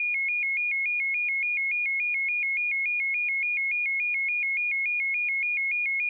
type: tone with vibrato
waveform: sine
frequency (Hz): 2300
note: D7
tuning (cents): -37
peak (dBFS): -24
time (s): 0-6.09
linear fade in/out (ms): 2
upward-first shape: square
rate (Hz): 3.5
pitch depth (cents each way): 100
effects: none